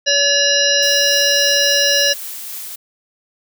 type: harmonic tone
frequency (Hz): 569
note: C#5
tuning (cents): +45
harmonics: 1 / 3 / 5 / 7 / 9 / 10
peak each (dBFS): -19 / -19 / -19 / -19 / -19 / -19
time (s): 0.06-2.14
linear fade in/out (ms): 20
type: noise with tremolo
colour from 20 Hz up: blue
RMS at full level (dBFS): -28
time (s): 0.82-2.76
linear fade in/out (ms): 10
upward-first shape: triangle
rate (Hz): 3.6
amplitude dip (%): 25
effects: none

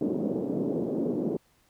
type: band-pass noise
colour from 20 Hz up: pink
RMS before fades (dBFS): -29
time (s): 0.01-1.37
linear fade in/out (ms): 2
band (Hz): 200 to 460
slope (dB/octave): 24
effects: pink hiss -66 dBFS RMS until 1.69 s

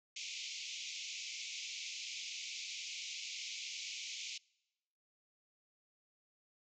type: band-pass noise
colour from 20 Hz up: pink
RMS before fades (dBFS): -45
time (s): 0.16-4.38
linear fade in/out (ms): 5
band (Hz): 2200 to 7100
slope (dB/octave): 96
effects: noise-tail reverb RT60 1.0 s tail -26 dB re dry

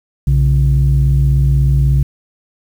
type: tone pair together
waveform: sine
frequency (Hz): 61.38 / 137.8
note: B1 / C#3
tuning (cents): -10 / -10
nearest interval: octave + major second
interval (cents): 1400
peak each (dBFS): -10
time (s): 0.27-2.03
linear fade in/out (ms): 5
effects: tanh soft clip ceiling -4 dBFS + 7-bit

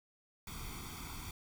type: noise with comb filter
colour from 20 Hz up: pink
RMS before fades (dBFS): -45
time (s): 0.47-1.31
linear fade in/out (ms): 2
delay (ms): 0.87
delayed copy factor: +0.85
effects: none

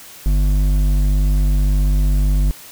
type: tone with hard clipping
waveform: triangle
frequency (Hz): 49.12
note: G1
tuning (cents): +4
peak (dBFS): -14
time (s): 0.26-2.51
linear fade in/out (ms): 0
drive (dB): 13
effects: white hiss -39 dBFS RMS until 2.71 s

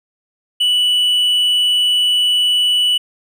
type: tone with amplitude modulation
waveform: triangle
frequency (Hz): 2960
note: F#7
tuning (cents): 0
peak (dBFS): -9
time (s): 0.6-2.98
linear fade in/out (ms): 10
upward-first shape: sine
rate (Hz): 181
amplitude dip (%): 25
effects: none

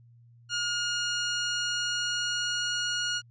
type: tone with pitch glide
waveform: 15% pulse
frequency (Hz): 1427 to 1438.6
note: F6 to F#6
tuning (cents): +37 to -49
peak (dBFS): -21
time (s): 0.49-3.22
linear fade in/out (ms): 50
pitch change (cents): +14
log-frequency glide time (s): 0.69-2.77
effects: added 118 Hz sine -53 dBFS peak until 3.3 s + resampled to 16000 Hz

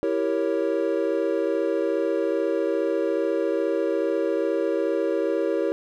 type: chord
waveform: triangle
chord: E diminished seventh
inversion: none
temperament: equal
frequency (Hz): 329.6 / 392 / 466.2 / 554.4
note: E4 / G4 / Bb4 / Db5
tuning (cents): 0 / 0 / 0 / 0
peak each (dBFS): -25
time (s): 0.03-5.72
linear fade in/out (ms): 0
effects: none

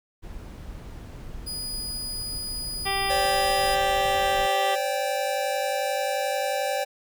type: noise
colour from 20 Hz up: brown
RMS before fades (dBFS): -38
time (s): 0.22-4.48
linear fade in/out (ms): 20
type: tone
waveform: sawtooth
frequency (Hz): 4950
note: D#8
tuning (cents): -10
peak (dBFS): -28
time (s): 1.46-3.76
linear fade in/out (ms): 20
type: harmonic tone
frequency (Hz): 392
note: G4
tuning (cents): 0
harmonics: 1 / 2 / 3 / 4 / 5 / 6 / 7 / 8 / 9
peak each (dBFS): -34 / -28 / -33 / -43 / -32 / -34 / -36 / -35 / -36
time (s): 2.85-4.76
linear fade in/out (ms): 20
type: chord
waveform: square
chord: C suspended second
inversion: none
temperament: equal with one note detuned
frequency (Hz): 523.3 / 574.6 / 784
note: C5 / D5 / G5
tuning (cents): 0 / -38 / 0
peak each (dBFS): -31 / -29 / -29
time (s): 3.09-6.85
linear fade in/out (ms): 20
effects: none

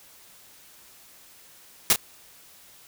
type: noise with echo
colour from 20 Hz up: white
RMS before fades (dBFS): -17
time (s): 1.9-1.93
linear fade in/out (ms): 2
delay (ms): 30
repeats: 1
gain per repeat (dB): -9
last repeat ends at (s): 1.96
effects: white hiss -52 dBFS RMS until 2.87 s

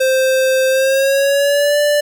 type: tone with pitch glide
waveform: square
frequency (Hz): 523.3 to 587.4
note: C5 to D5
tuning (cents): 0 to 0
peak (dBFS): -12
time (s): 0-2.01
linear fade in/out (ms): 10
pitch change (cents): +200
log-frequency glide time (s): 0.68-1.79
effects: none

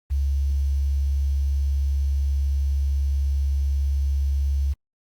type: tone with quantisation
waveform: sine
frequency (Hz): 69.3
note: C#2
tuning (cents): 0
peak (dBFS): -19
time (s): 0.1-4.74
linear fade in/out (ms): 20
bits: 8
effects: Opus 24 kbps

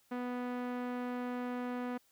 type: tone with low-pass filter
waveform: sawtooth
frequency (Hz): 246.9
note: B3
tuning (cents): 0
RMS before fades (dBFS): -38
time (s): 0.11-1.98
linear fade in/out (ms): 10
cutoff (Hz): 1800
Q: 0.83
effects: white hiss -70 dBFS RMS until 2.11 s

